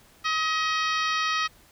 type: harmonic tone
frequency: 633 Hz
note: D#5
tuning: 30 cents sharp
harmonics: 2 / 3 / 4 / 5 / 6 / 7 / 8 / 9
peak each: -26 / -30 / -32 / -34 / -36 / -37 / -38 / -39 dBFS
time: 0.24-1.48 s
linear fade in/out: 20 ms
effects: pink hiss -56 dBFS RMS until 1.71 s